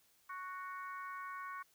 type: harmonic tone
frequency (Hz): 370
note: F#4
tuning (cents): 0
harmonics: 3 / 4 / 5 / 6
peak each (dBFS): -44 / -49 / -54 / -56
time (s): 0.29-1.63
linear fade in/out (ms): 10
effects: white hiss -71 dBFS RMS until 1.74 s